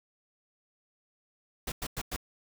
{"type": "noise bursts", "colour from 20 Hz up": "pink", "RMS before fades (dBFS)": -35, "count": 4, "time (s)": [1.67, 2.164], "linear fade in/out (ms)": 5, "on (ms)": 50, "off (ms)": 98, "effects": []}